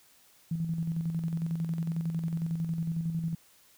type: tone with tremolo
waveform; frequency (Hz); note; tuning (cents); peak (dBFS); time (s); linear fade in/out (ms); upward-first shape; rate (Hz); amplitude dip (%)
sine; 164.81; E3; 0; -27; 0.51-3.35; 5; square; 11; 45
effects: white hiss -61 dBFS RMS until 3.77 s